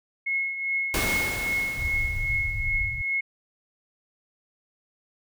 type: tone with tremolo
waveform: sine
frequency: 2173 Hz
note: C#7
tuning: 35 cents flat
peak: -22 dBFS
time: 0.26-3.21 s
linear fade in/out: 10 ms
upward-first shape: triangle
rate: 2.5 Hz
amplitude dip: 65%
type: noise with exponential decay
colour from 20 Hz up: pink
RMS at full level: -25 dBFS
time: 0.94-3.15 s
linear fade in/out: 1 ms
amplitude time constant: 480 ms
type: low-pass noise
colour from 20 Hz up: pink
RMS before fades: -31 dBFS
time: 1.77-3.02 s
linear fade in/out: 10 ms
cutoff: 120 Hz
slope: 48 dB/octave
effects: none